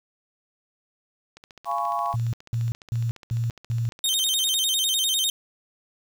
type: click train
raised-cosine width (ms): 0.2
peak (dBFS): -27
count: 47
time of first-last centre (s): 1.37-4.542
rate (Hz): 14.5
type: chord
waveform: sine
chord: C# dominant seventh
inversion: first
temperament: just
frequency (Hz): 693 / 831.5 / 997.9 / 1108.7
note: E#5 / G#5 / B5 / C#6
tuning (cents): -14 / +2 / +18 / 0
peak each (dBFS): -29 / -29 / -31 / -27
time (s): 1.65-2.16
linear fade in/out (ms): 50
type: tone bursts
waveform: sine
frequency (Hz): 116.54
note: A#2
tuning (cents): 0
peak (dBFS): -22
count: 5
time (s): 2.14-3.89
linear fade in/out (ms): 0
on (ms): 190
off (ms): 200
type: tone with vibrato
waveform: sawtooth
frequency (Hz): 3400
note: G#7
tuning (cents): +40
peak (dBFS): -18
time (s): 4.04-5.3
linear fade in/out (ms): 2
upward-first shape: square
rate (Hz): 10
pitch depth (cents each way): 150
effects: 8-bit